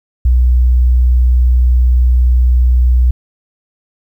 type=tone; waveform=sine; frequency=61.74 Hz; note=B1; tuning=in tune; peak=-6 dBFS; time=0.25-3.11 s; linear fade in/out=5 ms; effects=8-bit